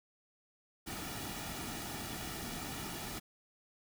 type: noise with comb filter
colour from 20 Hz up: pink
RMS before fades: -42 dBFS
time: 0.86-3.2 s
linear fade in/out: 20 ms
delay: 1.9 ms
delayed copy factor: -0.55
effects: none